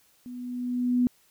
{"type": "tone with level ramp", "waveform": "sine", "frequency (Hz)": 246.9, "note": "B3", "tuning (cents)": 0, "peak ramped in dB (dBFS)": [-37, -18], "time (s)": [0.26, 1.07], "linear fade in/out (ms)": 0, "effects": ["white hiss -63 dBFS RMS until 1.3 s"]}